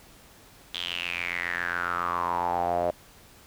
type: tone with band-pass filter sweep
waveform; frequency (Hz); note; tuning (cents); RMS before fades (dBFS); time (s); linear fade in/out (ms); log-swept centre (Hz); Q
sawtooth; 87.31; F2; 0; -29; 0.74-2.91; 5; 3400 to 610; 7.1
effects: pink hiss -53 dBFS RMS until 3.46 s